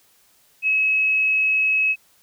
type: tone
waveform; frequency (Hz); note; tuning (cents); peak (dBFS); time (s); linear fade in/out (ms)
sine; 2569; E7; -45; -16; 0.62-1.96; 50
effects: white hiss -58 dBFS RMS until 2.22 s